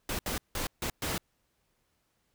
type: noise bursts at uneven times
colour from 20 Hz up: pink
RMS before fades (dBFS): -33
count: 5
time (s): 0.09-0.19 / 0.26-0.38 / 0.55-0.67 / 0.82-0.9 / 1.02-1.18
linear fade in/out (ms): 2
effects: pink hiss -75 dBFS RMS until 2.34 s